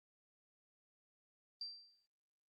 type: tone with exponential decay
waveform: sine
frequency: 4699 Hz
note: D8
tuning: in tune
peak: -40 dBFS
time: 1.61-2.06 s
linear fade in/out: 2 ms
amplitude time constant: 96 ms
effects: Opus 32 kbps